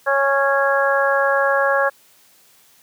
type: harmonic tone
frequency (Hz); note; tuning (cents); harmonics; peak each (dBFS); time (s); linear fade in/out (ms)
276.1; C#4; -7; 2 / 3 / 4 / 5 / 6; -18 / -24 / -22 / -24 / -20; 0.06-1.9; 20
effects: white hiss -53 dBFS RMS until 2.82 s + high-pass 100 Hz 12 dB/octave